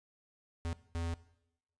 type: tone bursts at uneven times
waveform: square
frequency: 84 Hz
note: E2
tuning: 33 cents sharp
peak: -35 dBFS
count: 2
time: 0.65-0.73 / 0.95-1.14 s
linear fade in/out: 0 ms
effects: noise-tail reverb RT60 0.8 s tail -18 dB re dry + resampled to 22050 Hz